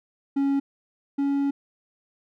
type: tone pair in turn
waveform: triangle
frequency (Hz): 277.2 / 279.9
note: C#4 / C#4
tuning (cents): 0 / +17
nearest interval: unison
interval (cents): 17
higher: second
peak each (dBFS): -18 / -19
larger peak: first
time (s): 0.36-0.6 / 1.18-1.51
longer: second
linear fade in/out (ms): 10
effects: none